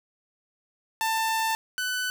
sawtooth tone pair in turn, 891 / 1498.5 Hz, A5 / F#6, +22 / +22 cents, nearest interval major sixth, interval 900 cents, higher second, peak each -20 / -23 dBFS, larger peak first, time 1.01-1.55 / 1.78-2.1 s, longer first, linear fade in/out 0 ms, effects none

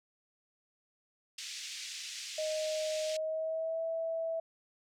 white band-pass noise, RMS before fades -43 dBFS, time 1.38-3.17 s, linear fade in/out 5 ms, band 2200 to 6700 Hz, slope 24 dB/octave
sine tone with pitch glide, 622.3 to 655.1 Hz, D#5 to E5, 0 to -11 cents, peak -32 dBFS, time 2.38-4.4 s, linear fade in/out 5 ms, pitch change +89 cents, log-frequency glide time 3.04-3.82 s
effects none

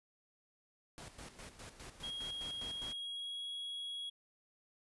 pink noise with tremolo, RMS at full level -50 dBFS, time 0.98-2.93 s, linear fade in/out 0 ms, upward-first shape square, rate 4.9 Hz, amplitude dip 65%
triangle tone with pitch glide, 3273 to 3324 Hz, G#7 to G#7, -26 to +1 cents, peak -39 dBFS, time 2.03-4.1 s, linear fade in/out 10 ms, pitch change +27 cents, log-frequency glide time 2.71-3.46 s
effects resampled to 24000 Hz

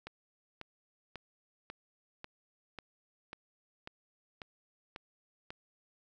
click train, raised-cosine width 0.3 ms, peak -27 dBFS, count 11, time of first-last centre 0.07-5.505 s, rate 1.84 Hz, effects none

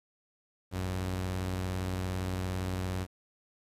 sawtooth tone pair together, 55 / 92.5 Hz, A1 / F#2, 0 / 0 cents, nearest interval major sixth, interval 900 cents, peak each -37 / -28 dBFS, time 0.71-3.07 s, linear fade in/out 50 ms, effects resampled to 32000 Hz + 10-bit

